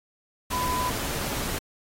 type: tone in noise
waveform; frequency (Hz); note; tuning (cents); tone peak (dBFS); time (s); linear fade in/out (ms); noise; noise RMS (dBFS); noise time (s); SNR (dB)
sine; 1000; B5; +21; -26; 0.52-0.9; 10; pink; -31; 0.5-1.59; +2
effects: AAC 48 kbps